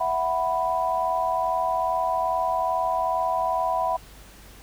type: chord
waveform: sine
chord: E suspended second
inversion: none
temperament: just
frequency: 659.3 / 741.7 / 988.9 Hz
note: E5 / F#5 / B5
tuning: 0 / +4 / +2 cents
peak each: -27 / -26 / -25 dBFS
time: 0-3.97 s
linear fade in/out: 10 ms
effects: added 50 Hz sine -48 dBFS peak until 4.62 s + pink hiss -49 dBFS RMS until 4.62 s